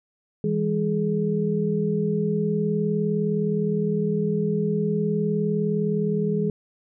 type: tone cluster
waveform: sine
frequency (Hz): 162.9 / 202.5 / 421.9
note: E3 / G#3 / G#4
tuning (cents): -20 / -43 / +27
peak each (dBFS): -25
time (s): 0.44-6.5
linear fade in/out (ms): 2
effects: none